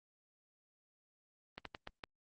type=slowing click train; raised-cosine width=0.3 ms; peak=-27 dBFS; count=5; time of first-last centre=1.58-2.038 s; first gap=73 ms; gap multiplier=1.31; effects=Opus 24 kbps